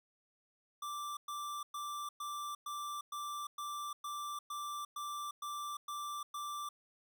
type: tone bursts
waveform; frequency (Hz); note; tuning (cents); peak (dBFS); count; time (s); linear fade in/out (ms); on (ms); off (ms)
square; 1174.7; D6; 0; -40; 13; 0.82-6.69; 5; 350; 110
effects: none